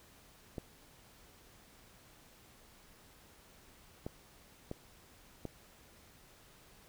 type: clicks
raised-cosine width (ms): 2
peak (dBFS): -26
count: 4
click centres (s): 0.582 / 4.065 / 4.714 / 5.453
effects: pink hiss -61 dBFS RMS until 6.88 s